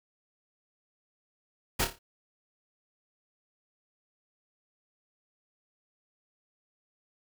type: noise with echo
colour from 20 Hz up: pink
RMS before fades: -27 dBFS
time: 1.79-1.85 s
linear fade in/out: 10 ms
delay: 28 ms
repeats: 5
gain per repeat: -7 dB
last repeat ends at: 1.99 s
effects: none